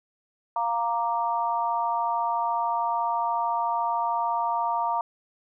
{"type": "chord", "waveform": "sine", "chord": "Bb major", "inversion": "second", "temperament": "equal", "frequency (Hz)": [698.5, 932.3, 1174.7], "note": ["F5", "Bb5", "D6"], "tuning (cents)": [0, 0, 0], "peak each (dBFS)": [-29, -25, -31], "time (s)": [0.56, 5.01], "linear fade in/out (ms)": 2, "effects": []}